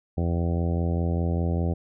harmonic tone, 85 Hz, F2, 46 cents flat, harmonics 1 / 2 / 3 / 4 / 5 / 6 / 7 / 8 / 9, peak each -24 / -28 / -34 / -35 / -37 / -38 / -39 / -43 / -41 dBFS, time 0.17-1.74 s, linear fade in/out 10 ms, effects none

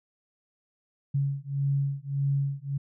sine beating tone pair, 138.59 / 140.29 Hz, C#3 / C#3, 0 / +21 cents, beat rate 1.7 Hz, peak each -28 dBFS, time 1.14-2.78 s, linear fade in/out 10 ms, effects none

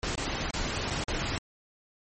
pink noise with dropouts, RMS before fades -31 dBFS, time 0.03-1.38 s, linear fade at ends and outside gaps 1 ms, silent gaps 0.154-0.178 / 0.508-0.537 / 0.902-0.907 / 1.039-1.082 s, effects MP3 32 kbps

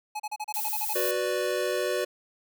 square tone bursts, 848 Hz, G#5, 36 cents sharp, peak -31 dBFS, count 10, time 0.15-0.936 s, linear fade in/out 10 ms, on 48 ms, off 34 ms
violet noise, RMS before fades -31 dBFS, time 0.54-1.11 s, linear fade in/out 0 ms
square chord, B minor, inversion second, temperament equal, 370 / 493.9 / 587.3 Hz, F#4 / B4 / D5, 0 / 0 / 0 cents, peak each -31 dBFS, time 0.95-2.05 s, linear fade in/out 10 ms
effects none

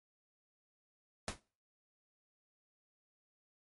pink noise with exponential decay, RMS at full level -34 dBFS, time 1.28-1.4 s, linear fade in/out 1 ms, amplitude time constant 26 ms, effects noise-tail reverb RT60 0.4 s tail -23 dB re dry + MP3 48 kbps

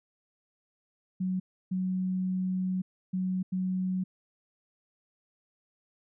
sine tone bursts at uneven times, 185.5 Hz, F#3, 5 cents sharp, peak -27 dBFS, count 4, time 1.2-1.4 / 1.71-2.82 / 3.13-3.43 / 3.52-4.04 s, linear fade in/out 10 ms, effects none

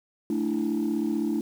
sine chord, A suspended fourth, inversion none, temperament equal, 220 / 293.7 / 329.6 Hz, A3 / D4 / E4, 0 / 0 / 0 cents, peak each -27 dBFS, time 0.3-1.41 s, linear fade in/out 2 ms, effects tanh soft clip ceiling -19 dBFS + 8-bit

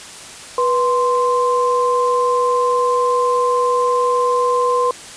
sine tone pair together, 490 / 1042.2 Hz, B4 / C6, -14 / -7 cents, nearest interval octave + minor second, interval 1307 cents, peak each -16 dBFS, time 0.58-4.91 s, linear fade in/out 2 ms, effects white hiss -35 dBFS RMS until 5.16 s + resampled to 22050 Hz

